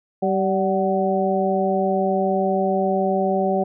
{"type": "harmonic tone with a mistuned harmonic", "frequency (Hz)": 193, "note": "G3", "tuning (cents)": -27, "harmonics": [1, 2, 3, 4], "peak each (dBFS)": [-23, -23, -23, -23], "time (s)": [0.22, 3.64], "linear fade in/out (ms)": 10, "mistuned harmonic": 4, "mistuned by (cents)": -48, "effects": []}